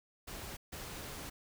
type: noise bursts at uneven times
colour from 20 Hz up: pink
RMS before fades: -45 dBFS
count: 2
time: 0.27-0.57 / 0.72-1.3 s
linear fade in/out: 10 ms
effects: none